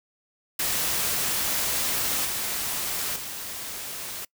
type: noise with level steps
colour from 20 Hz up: white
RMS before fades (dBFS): -26 / -29 / -35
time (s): 0.59-4.25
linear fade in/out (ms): 5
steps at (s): 2.25 / 3.16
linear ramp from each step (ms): 2
effects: noise-tail reverb RT60 0.1 s tail -24 dB re dry